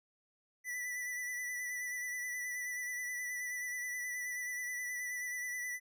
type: tone with vibrato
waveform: square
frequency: 1975.5 Hz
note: B6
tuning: in tune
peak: -38 dBFS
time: 0.64-5.8 s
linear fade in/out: 50 ms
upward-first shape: sine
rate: 9.4 Hz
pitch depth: 27 cents each way
effects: none